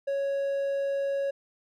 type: tone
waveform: triangle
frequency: 554.4 Hz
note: C#5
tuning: in tune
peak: -24 dBFS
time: 0.07-1.31 s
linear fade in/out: 10 ms
effects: none